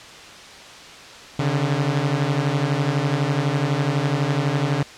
sawtooth beating tone pair, 136.3 / 148.3 Hz, C#3 / D3, -29 / +17 cents, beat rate 12 Hz, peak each -18 dBFS, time 1.39-4.83 s, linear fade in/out 5 ms, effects white hiss -40 dBFS RMS until 4.97 s + low-pass 5000 Hz 12 dB/octave

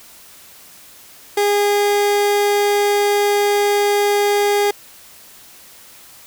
30% pulse tone, 409.2 Hz, G#4, 26 cents flat, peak -11 dBFS, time 1.37-4.71 s, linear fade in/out 5 ms, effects white hiss -43 dBFS RMS until 6.26 s

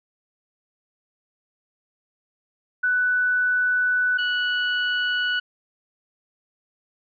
sine / 30% pulse tone pair in turn, 1490 / 1473.7 Hz, F#6 / F#6, +12 / -7 cents, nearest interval unison, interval 19 cents, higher first, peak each -18 dBFS, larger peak neither, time 2.83-4.18 / 4.18-5.4 s, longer first, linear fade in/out 10 ms, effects resampled to 11025 Hz

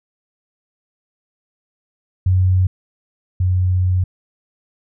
sine tone pair in turn, 92.5 / 91.54 Hz, F#2 / F#2, 0 / -18 cents, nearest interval unison, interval 18 cents, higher first, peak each -11 / -13 dBFS, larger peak first, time 2.26-2.67 / 3.4-4.04 s, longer second, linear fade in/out 5 ms, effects none

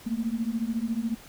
sine beating tone pair, 221.1 / 235.1 Hz, A3 / A#3, +9 / +15 cents, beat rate 14 Hz, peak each -29 dBFS, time 0.06-1.15 s, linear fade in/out 10 ms, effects pink hiss -49 dBFS RMS until 1.28 s

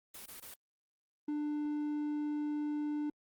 white noise bursts, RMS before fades -48 dBFS, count 3, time 0.14-0.542 s, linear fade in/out 5 ms, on 120 ms, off 21 ms
triangle tone, 297.2 Hz, D4, 21 cents sharp, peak -31 dBFS, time 1.28-3.1 s, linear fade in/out 5 ms
effects Opus 24 kbps

